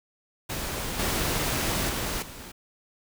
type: noise with level steps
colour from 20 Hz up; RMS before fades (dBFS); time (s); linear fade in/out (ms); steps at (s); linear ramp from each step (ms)
pink; -32 / -27 / -30 / -42; 0.49-2.52; 10; 0.99 / 1.89 / 2.22; 5
effects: none